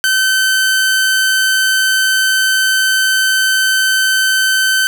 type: tone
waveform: sawtooth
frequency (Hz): 1536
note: G6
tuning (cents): -36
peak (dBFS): -7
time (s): 0.04-4.87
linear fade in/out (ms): 0
effects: none